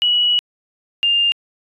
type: tone pair in turn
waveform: triangle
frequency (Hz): 2928 / 2805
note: F#7 / F7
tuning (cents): -19 / +7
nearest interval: minor second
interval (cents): 74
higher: first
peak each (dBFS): -9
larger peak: neither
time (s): 0.02-0.39 / 1.03-1.32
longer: first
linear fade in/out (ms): 0
effects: tanh soft clip ceiling -11 dBFS + resampled to 24000 Hz